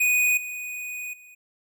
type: tone with level steps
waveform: square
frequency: 2481 Hz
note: D#7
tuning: 6 cents flat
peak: -19 / -32 / -47 dBFS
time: 0-1.35 s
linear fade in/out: 10 ms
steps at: 0.37 / 1.13 s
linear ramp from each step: 5 ms
effects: none